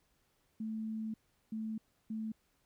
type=tone bursts at uneven times; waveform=sine; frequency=219.6 Hz; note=A3; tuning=3 cents flat; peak=-36 dBFS; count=3; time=0.6-1.14 / 1.52-1.78 / 2.1-2.32 s; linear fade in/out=5 ms; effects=pink hiss -75 dBFS RMS until 2.65 s